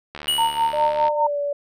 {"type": "click train", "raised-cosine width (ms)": 0.3, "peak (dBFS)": -17, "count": 70, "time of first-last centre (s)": [0.15, 1.081], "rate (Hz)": 74.1}
{"type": "tone with exponential decay", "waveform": "square", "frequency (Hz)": 2926, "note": "F#7", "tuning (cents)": -20, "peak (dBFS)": -17, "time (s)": [0.28, 1.02], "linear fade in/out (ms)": 0, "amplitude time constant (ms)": 160}
{"type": "tone with tremolo", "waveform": "sine", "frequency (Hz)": 913, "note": "A#5", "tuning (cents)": -36, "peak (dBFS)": -15, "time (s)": [0.38, 1.27], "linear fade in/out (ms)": 5, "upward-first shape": "sine", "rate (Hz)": 4.9, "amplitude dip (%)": 80}
{"type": "tone with pitch glide", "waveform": "sine", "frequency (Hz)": [600, 574.9], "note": ["D5", "D5"], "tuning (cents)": [37, -37], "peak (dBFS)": -21, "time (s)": [0.73, 1.53], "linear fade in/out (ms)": 5, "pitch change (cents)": -74, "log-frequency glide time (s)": [1.05, 1.4]}
{"effects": []}